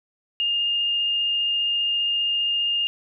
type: tone with vibrato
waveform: sine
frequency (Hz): 2824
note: F7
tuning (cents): +19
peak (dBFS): -20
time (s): 0.4-2.87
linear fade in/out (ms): 0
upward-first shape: triangle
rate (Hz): 15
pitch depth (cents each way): 8
effects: none